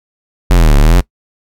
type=exponential two-way sweep; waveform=square; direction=down then up; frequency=47.29 to 34.65 to 47.29 Hz; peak=-5 dBFS; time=0.5-1.01 s; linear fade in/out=10 ms; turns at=0.77 s; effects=noise-tail reverb RT60 0.1 s tail -22 dB re dry